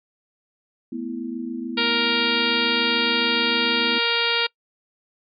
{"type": "chord", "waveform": "sine", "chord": "A suspended second", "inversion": "none", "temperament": "equal", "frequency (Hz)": [220, 246.9, 329.6], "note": ["A3", "B3", "E4"], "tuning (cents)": [0, 0, 0], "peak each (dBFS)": [-34, -29, -32], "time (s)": [0.92, 3.99], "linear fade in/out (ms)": 5}
{"type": "harmonic tone", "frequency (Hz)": 467.9, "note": "A#4", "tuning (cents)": 6, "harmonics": [1, 2, 3, 4, 5, 6, 7, 8, 9, 10], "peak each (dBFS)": [-28, -30, -27, -31, -27, -26, -28, -27, -32, -31], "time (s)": [1.77, 4.47], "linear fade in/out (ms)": 10}
{"effects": ["noise-tail reverb RT60 0.1 s tail -25 dB re dry"]}